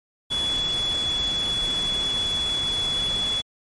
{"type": "tone in noise", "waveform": "sine", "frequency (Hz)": 3404, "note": "G#7", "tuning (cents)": 42, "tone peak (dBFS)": -22, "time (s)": [0.3, 3.42], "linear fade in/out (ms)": 20, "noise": "pink", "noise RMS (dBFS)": -33, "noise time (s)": [0.3, 3.42], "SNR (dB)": 8, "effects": ["MP3 48 kbps"]}